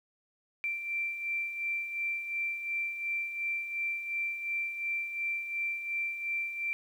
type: beating tone pair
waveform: sine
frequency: 2349 / 2351.8 Hz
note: D7 / D7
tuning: 0 / +2 cents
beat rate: 2.8 Hz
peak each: -40 / -32 dBFS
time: 0.64-6.73 s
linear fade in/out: 0 ms
effects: 10-bit